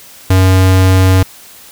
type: tone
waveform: square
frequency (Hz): 93.8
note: F#2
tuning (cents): +24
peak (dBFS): -6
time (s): 0.3-1.23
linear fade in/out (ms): 5
effects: white hiss -37 dBFS RMS until 1.71 s

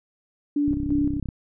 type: tone with tremolo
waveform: sine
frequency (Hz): 290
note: D4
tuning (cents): -22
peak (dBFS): -19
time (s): 0.56-1.2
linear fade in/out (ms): 5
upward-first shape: square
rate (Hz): 2.9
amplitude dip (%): 55
type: click train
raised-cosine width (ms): 5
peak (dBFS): -18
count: 21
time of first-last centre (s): 0.68-1.288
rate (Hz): 32.9
effects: none

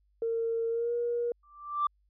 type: tone with pitch glide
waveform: sine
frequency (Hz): 457.8 to 475.9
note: A#4 to A#4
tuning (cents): -31 to +36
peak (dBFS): -27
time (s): 0.22-1.32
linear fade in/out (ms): 2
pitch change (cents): +67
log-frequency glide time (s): 0.69-0.93
type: tone with exponential growth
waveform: sine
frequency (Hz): 1174.7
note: D6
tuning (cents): 0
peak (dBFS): -21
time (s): 1.43-1.87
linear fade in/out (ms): 5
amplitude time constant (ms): 94
effects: tanh soft clip ceiling -20 dBFS + added 50 Hz sine -66 dBFS peak until 2.09 s

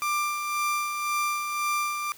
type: tone with tremolo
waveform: 30% pulse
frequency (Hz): 1186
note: D6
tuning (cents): +17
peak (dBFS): -21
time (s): 0.02-2.12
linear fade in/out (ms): 0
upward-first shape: sine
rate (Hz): 1.9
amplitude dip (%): 45
effects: white hiss -50 dBFS RMS until 2.17 s

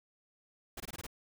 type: noise bursts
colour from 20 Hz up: pink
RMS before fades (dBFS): -43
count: 6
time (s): 0.77-1.067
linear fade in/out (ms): 5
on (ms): 32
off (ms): 21
effects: none

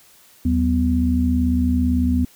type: tone cluster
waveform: sine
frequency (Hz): 77.9 / 190.1 / 248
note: D#2 / F#3 / B3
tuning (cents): +3 / +47 / +7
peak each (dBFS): -19 / -26 / -18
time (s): 0.45-2.25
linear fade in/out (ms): 5
effects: white hiss -51 dBFS RMS until 2.35 s

